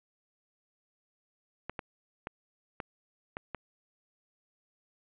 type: clicks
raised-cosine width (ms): 0.5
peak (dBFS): -21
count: 6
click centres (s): 1.696 / 1.792 / 2.271 / 2.802 / 3.369 / 3.547
effects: resampled to 8000 Hz + 9-bit